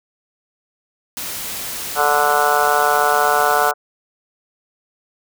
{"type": "noise", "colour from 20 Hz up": "white", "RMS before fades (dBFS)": -27, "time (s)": [1.17, 3.71], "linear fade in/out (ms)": 0}
{"type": "harmonic tone", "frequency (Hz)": 146.83, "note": "D3", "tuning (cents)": 0, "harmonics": [3, 4, 5, 6, 7, 8, 9, 10], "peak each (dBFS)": [-23, -23, -18, -23, -23, -24, -21, -21], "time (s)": [1.95, 3.74], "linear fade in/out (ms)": 50}
{"effects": []}